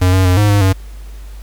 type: tone with pitch steps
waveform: square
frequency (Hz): 91.4 / 94 / 90.8 / 104 / 101.9 / 95.1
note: F#2 / F#2 / F#2 / G#2 / G#2 / F#2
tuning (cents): -21 / +28 / -32 / +3 / -32 / +48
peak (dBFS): -9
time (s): 0.01-0.73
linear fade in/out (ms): 10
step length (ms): 120
effects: added 50 Hz sine -28 dBFS peak until 1.42 s + pink hiss -45 dBFS RMS until 1.42 s